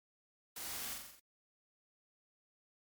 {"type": "noise with echo", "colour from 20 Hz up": "white", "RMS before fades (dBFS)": -45, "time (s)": [0.56, 0.94], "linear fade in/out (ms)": 5, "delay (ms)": 43, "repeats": 6, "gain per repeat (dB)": -3, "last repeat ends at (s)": 1.198, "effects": ["MP3 96 kbps"]}